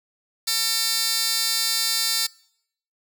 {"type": "tone with high-pass filter", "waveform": "15% pulse", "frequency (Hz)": 450, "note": "A4", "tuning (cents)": 39, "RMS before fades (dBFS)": -23, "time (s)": [0.47, 2.27], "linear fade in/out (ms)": 10, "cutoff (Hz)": 4400, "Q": 1.4, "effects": ["noise-tail reverb RT60 0.7 s tail -24 dB re dry"]}